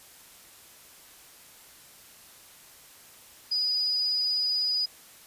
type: tone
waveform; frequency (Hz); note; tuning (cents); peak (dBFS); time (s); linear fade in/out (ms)
sine; 4942; D#8; -13; -24; 3.51-4.86; 10
effects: white hiss -52 dBFS RMS until 5.26 s + resampled to 32000 Hz